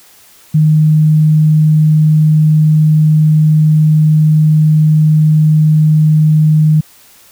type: tone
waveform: sine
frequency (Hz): 154.5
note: D#3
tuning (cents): -12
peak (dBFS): -5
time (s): 0.54-6.81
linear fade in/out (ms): 10
effects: white hiss -43 dBFS RMS until 7.31 s